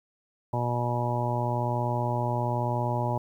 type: harmonic tone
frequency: 121 Hz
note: B2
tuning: 35 cents flat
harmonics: 1 / 2 / 3 / 4 / 5 / 6 / 7 / 8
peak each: -28 / -36 / -36 / -41 / -33 / -41 / -32 / -34 dBFS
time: 0.53-3.18 s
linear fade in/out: 5 ms
effects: 10-bit